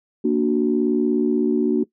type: chord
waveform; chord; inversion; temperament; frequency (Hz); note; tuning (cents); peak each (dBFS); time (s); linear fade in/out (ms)
sine; Bb augmented; none; equal; 233.1 / 293.7 / 370; Bb3 / D4 / F#4; 0 / 0 / 0; -20; 0.24-1.84; 10
effects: noise-tail reverb RT60 0.1 s tail -20 dB re dry + tanh soft clip ceiling -6 dBFS